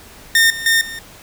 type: tone with level steps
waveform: sawtooth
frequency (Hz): 1823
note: A#6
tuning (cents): -39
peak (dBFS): -6 / -21 / -8 / -24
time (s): 0.35-0.99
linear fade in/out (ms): 2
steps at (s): 0.5 / 0.66 / 0.81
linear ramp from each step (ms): 2
effects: pink hiss -41 dBFS RMS until 1.22 s